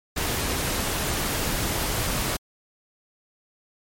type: noise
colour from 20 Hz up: pink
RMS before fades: -26 dBFS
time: 0.16-2.37 s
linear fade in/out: 10 ms
effects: MP3 64 kbps